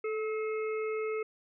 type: harmonic tone with a mistuned harmonic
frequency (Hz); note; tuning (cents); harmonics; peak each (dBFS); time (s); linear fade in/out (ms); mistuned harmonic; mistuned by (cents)
430; A4; -40; 1 / 3 / 5 / 6; -31 / -42 / -43 / -49; 0.04-1.23; 5; 1; +25
effects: none